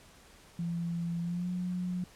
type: tone with pitch glide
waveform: sine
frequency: 170 to 180.11 Hz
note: F3 to F#3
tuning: -46 to -46 cents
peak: -31 dBFS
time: 0.59-2.04 s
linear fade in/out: 2 ms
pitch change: +100 cents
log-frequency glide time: 1.21-1.5 s
effects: pink hiss -57 dBFS RMS until 2.15 s + low-pass 11000 Hz 12 dB/octave